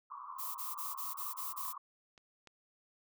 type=band-pass noise; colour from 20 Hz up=pink; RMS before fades=-47 dBFS; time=0.1-1.78 s; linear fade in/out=5 ms; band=1000 to 1200 Hz; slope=96 dB/octave
type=noise bursts; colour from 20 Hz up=violet; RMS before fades=-41 dBFS; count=7; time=0.38-1.732 s; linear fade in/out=20 ms; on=170 ms; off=27 ms
type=clicks; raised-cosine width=0.2 ms; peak=-39 / -40 / -37 dBFS; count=3; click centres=1.652 / 2.178 / 2.473 s
effects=none